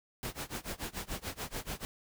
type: noise with tremolo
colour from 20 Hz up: pink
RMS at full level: -37 dBFS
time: 0.23-1.85 s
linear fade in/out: 0 ms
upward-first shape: sine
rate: 6.9 Hz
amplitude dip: 95%
effects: none